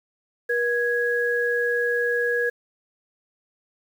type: tone pair together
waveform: sine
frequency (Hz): 479.3 / 1661.2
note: A#4 / G#6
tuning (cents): +48 / 0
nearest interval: octave + minor seventh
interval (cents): 2152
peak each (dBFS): -23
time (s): 0.49-2.5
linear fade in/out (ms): 10
effects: 8-bit